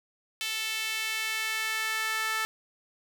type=tone with high-pass filter sweep; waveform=sawtooth; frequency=440 Hz; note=A4; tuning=in tune; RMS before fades=-31 dBFS; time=0.41-2.45 s; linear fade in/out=0 ms; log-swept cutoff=2800 to 1500 Hz; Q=2; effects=none